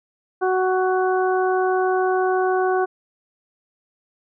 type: harmonic tone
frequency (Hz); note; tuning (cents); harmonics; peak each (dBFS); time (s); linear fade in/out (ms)
372.2; F#4; +10; 1 / 2 / 3 / 4; -19 / -22 / -28 / -28; 0.41-2.86; 20
effects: none